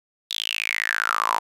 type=tone with high-pass filter sweep; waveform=sawtooth; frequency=55 Hz; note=A1; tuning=in tune; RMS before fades=-25 dBFS; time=0.3-1.39 s; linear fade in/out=10 ms; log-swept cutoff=3700 to 920 Hz; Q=8.3; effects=resampled to 32000 Hz